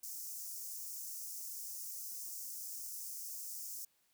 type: high-pass noise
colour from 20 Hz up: white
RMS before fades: -45 dBFS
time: 0.03-3.85 s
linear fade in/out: 5 ms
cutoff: 5300 Hz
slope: 48 dB/octave
effects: white hiss -75 dBFS RMS until 4.13 s